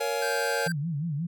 square chord, Bb minor seventh, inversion none, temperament just, 466.2 / 559.4 / 699.2 / 839.1 Hz, Bb4 / Db5 / F5 / Ab5, 0 / +16 / +2 / +18 cents, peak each -31 / -32 / -37 / -34 dBFS, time 0-0.68 s, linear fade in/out 10 ms
square tone, 1568 Hz, G6, in tune, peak -31 dBFS, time 0.22-0.72 s, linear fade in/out 2 ms
sine tone with vibrato, 155.56 Hz, D#3, in tune, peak -27 dBFS, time 0.66-1.27 s, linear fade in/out 10 ms, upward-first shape sine, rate 5.6 Hz, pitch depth 180 cents each way
effects none

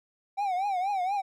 triangle tone with vibrato, 767 Hz, G5, 38 cents flat, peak -24 dBFS, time 0.37-1.22 s, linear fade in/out 20 ms, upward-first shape triangle, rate 4.2 Hz, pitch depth 150 cents each way, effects none

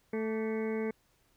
harmonic tone with a mistuned harmonic, 220 Hz, A3, in tune, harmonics 1 / 2 / 3 / 4 / 5 / 7 / 8 / 9 / 10, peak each -34 / -33 / -49 / -48 / -51 / -51 / -55 / -49 / -47 dBFS, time 0.13-0.91 s, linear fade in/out 5 ms, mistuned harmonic 5, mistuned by +82 cents, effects pink hiss -70 dBFS RMS until 1.36 s

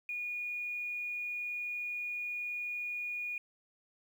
sine tone with quantisation, 2447 Hz, D#7, 29 cents flat, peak -35 dBFS, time 0.09-3.38 s, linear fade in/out 2 ms, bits 10, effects none

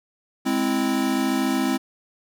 square chord, Ab augmented, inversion none, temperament equal, 207.7 / 261.6 / 329.6 Hz, Ab3 / C4 / E4, 0 / 0 / 0 cents, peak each -28 / -23 / -27 dBFS, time 0.45-1.78 s, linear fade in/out 20 ms, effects none

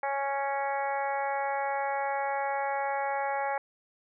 harmonic tone, 277.2 Hz, C#4, in tune, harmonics 2 / 3 / 4 / 5 / 6 / 7 / 8, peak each -34 / -30 / -40 / -41 / -40 / -41 / -42 dBFS, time 0.03-3.58 s, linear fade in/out 2 ms, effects none

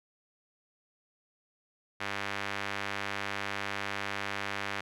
sawtooth tone with band-pass filter, 100 Hz, G2, 35 cents sharp, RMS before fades -36 dBFS, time 2-4.81 s, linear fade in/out 10 ms, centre 2000 Hz, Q 1.2, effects none

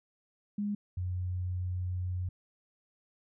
sine tone pair in turn, 205.6 / 90.69 Hz, G#3 / F#2, -17 / -34 cents, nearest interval octave + major second, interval 1417 cents, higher first, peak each -30 / -31 dBFS, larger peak first, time 0.58-0.75 / 0.97-2.29 s, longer second, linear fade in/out 5 ms, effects none

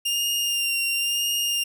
sawtooth tone with vibrato, 2800 Hz, F7, 4 cents sharp, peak -19 dBFS, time 0.05-1.64 s, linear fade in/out 10 ms, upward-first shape sine, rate 0.97 Hz, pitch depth 24 cents each way, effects none

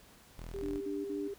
sawtooth tone, 40.96 Hz, E1, 10 cents flat, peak -39 dBFS, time 0.38-0.78 s, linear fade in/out 0 ms
sine tone with pitch glide, 395.4 to 399.5 Hz, G4 to G4, +15 to +33 cents, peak -37 dBFS, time 0.54-1.34 s, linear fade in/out 5 ms, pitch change +18 cents, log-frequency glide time 0.73-1.22 s
sine tone bursts, 294.3 Hz, D4, 4 cents sharp, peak -36 dBFS, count 3, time 0.62-1.282 s, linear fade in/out 10 ms, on 190 ms, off 46 ms
effects pink hiss -59 dBFS RMS until 1.38 s

